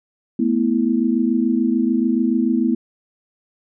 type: chord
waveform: sine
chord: A suspended second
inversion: none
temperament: equal with one note detuned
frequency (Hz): 220 / 246.9 / 327.9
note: A3 / B3 / E4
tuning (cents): 0 / 0 / -9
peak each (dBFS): -20 / -18 / -21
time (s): 0.39-2.75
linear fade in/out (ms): 5
effects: none